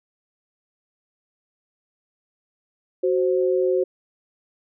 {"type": "tone pair together", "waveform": "sine", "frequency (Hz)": [371.6, 524], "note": ["F#4", "C5"], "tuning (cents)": [7, 2], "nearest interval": "tritone", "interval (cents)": 595, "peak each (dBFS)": [-19, -22], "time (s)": [3.03, 3.84], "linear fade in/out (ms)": 10, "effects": []}